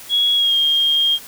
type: tone with pitch glide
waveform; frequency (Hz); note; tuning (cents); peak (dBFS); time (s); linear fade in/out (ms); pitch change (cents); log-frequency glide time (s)
sine; 3334 to 3226; G#7 to G7; +6 to +49; -13; 0.09-1.19; 50; -57; 0.35-0.55
effects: white hiss -38 dBFS RMS until 1.27 s